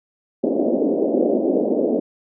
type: band-pass noise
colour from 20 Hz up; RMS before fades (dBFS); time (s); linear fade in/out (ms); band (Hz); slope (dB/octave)
pink; -19; 0.43-2; 10; 230 to 610; 48
effects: none